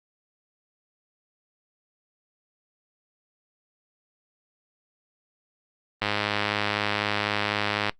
click train, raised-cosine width 0.3 ms, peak -8 dBFS, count 196, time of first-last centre 6.02-7.895 s, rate 104 Hz, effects noise-tail reverb RT60 0.1 s tail -20 dB re dry + Opus 32 kbps

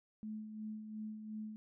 sine tone with tremolo, 215.5 Hz, A3, 36 cents flat, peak -40 dBFS, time 0.23-1.56 s, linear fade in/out 0 ms, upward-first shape sine, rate 2.8 Hz, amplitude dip 50%, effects none

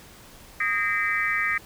sine tone cluster, 1243 / 1617 / 1846 / 2048 / 2312 Hz, D#6 / G#6 / A#6 / C7 / D7, -2 / -47 / -17 / -38 / -28 cents, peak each -30 / -33 / -26 / -27 / -30 dBFS, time 0.6-1.58 s, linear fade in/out 5 ms, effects pink hiss -48 dBFS RMS until 1.65 s

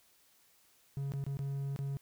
triangle tone with dropouts, 138.59 Hz, C#3, in tune, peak -32 dBFS, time 0.97-1.97 s, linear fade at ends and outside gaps 0 ms, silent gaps 1.12-1.137 / 1.24-1.265 / 1.37-1.391 / 1.762-1.79 s, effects white hiss -67 dBFS RMS until 2.01 s

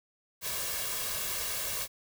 white noise with comb filter, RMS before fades -34 dBFS, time 0.41-1.88 s, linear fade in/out 50 ms, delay 1.8 ms, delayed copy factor +0.6, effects none

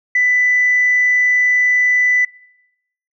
sine tone, 1990 Hz, B6, 13 cents sharp, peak -10 dBFS, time 0.15-2.25 s, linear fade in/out 5 ms, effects noise-tail reverb RT60 0.9 s tail -25 dB re dry + tanh soft clip ceiling -6 dBFS

